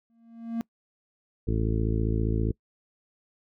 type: tone with exponential growth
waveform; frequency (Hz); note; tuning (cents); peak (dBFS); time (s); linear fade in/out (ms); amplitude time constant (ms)
triangle; 230; A#3; -23; -22; 0.1-0.61; 0; 110
type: harmonic tone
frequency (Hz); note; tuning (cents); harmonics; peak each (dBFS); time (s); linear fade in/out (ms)
55; A1; 0; 1 / 2 / 3 / 4 / 5 / 6 / 7 / 8; -27 / -28 / -35 / -33 / -37 / -34 / -38 / -36; 1.47-2.52; 10
effects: noise-tail reverb RT60 0.1 s tail -24 dB re dry